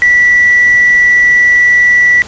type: tone with tanh clipping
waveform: triangle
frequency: 1956 Hz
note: B6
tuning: 17 cents flat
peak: -4 dBFS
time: 0.02-2.22 s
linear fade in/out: 0 ms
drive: 4 dB
effects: pink hiss -30 dBFS RMS until 2.27 s + resampled to 16000 Hz